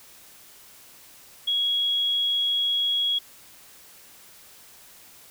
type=tone; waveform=sine; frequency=3322 Hz; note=G#7; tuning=in tune; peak=-21 dBFS; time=1.47-3.19 s; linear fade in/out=10 ms; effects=white hiss -50 dBFS RMS until 5.3 s